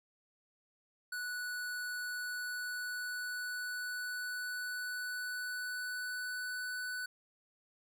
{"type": "tone with pitch glide", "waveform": "square", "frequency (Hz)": [1477, 1493.3], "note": ["F#6", "F#6"], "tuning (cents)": [-3, 16], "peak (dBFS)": -38, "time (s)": [1.12, 7.06], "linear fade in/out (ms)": 5, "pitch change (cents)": 19, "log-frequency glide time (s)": [2.03, 6.75], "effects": []}